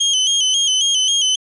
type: tone with vibrato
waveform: 30% pulse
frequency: 3136 Hz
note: G7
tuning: in tune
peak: -11 dBFS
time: 0-1.36 s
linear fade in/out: 10 ms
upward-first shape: square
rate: 3.7 Hz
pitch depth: 57 cents each way
effects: resampled to 24000 Hz